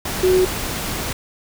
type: tone in noise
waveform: sine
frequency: 370 Hz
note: F#4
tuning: in tune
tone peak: -12 dBFS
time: 0.23-0.45 s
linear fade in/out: 5 ms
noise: pink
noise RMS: -25 dBFS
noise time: 0.05-1.13 s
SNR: +10 dB
effects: none